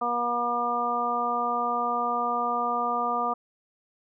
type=harmonic tone; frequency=240 Hz; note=B3; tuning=49 cents flat; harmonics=1 / 2 / 3 / 4 / 5; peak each=-36 / -34 / -29 / -32 / -27 dBFS; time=0.01-3.34 s; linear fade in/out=10 ms; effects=none